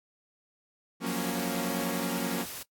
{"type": "chord", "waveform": "sawtooth", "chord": "Gb major seventh", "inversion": "third", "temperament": "equal", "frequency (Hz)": [174.61, 185, 233.1, 277.2], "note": ["F3", "Gb3", "Bb3", "Db4"], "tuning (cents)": [0, 0, 0, 0], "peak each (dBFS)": [-33, -32, -30, -31], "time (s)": [1, 2.46], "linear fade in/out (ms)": 50}
{"type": "noise", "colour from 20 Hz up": "white", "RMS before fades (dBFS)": -40, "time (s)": [1.06, 2.63], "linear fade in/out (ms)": 5}
{"effects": ["noise-tail reverb RT60 0.1 s tail -23 dB re dry", "AAC 64 kbps"]}